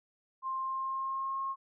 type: tone with pitch glide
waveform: sine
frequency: 1055 to 1078.4 Hz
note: C6 to C#6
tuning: +14 to -48 cents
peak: -32 dBFS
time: 0.42-1.56 s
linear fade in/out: 50 ms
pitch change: +38 cents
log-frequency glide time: 0.6-1.4 s
effects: none